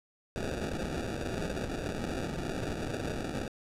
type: noise with sample-and-hold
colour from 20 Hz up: violet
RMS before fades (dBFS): -35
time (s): 0.36-3.48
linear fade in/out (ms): 0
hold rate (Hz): 1050
effects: low-pass 9000 Hz 12 dB/octave